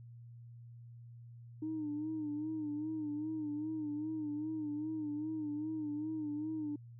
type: tone with vibrato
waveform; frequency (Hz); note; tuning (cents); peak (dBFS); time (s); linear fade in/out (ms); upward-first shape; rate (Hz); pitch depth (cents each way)
sine; 305.3; D#4; -33; -35; 1.62-6.76; 5; sine; 2.5; 67
effects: tanh soft clip ceiling -31 dBFS + added 118 Hz sine -50 dBFS peak until 6.99 s